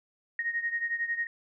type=beating tone pair; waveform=sine; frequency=1863 / 1874 Hz; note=A#6 / A#6; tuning=-2 / +9 cents; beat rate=11 Hz; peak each=-30 / -34 dBFS; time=0.39-1.27 s; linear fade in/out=2 ms; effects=none